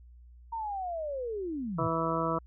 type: linear sweep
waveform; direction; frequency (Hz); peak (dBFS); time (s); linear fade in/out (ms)
sine; down; 932.3 to 98; -32; 0.52-1.88; 10
type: harmonic tone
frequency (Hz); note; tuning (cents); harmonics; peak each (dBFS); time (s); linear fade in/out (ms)
163.9; E3; -10; 1 / 2 / 3 / 4 / 6 / 7 / 8; -35 / -35 / -35 / -35 / -35 / -35 / -35; 1.78-2.39; 10
effects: added 60 Hz sine -50 dBFS peak until 2.46 s